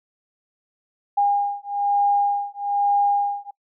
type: beating tone pair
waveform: sine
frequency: 810 / 811.1 Hz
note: G#5 / G#5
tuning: -43 / -41 cents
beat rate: 1.1 Hz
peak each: -21 dBFS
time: 1.17-3.51 s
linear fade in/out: 10 ms
effects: noise-tail reverb RT60 0.1 s tail -24 dB re dry